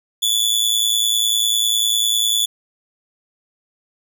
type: tone with amplitude modulation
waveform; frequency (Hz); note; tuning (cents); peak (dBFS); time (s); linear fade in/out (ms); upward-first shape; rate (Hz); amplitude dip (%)
sawtooth; 3452; A7; -34; -9; 0.22-2.46; 10; sine; 110; 75
effects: none